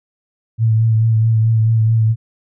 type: tone with vibrato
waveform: sine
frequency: 111.9 Hz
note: A2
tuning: 30 cents sharp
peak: -10 dBFS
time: 0.58-2.16 s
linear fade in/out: 50 ms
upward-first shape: triangle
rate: 4.6 Hz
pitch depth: 35 cents each way
effects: none